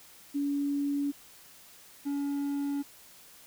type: tone pair in turn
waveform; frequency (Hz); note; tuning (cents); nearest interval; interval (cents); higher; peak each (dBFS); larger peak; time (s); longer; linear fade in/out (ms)
sine / triangle; 284.2 / 283.2; C#4 / C#4; +43 / +37; unison; 6; first; -27; neither; 0.34-1.12 / 2.05-2.83; neither; 20
effects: white hiss -54 dBFS RMS until 3.46 s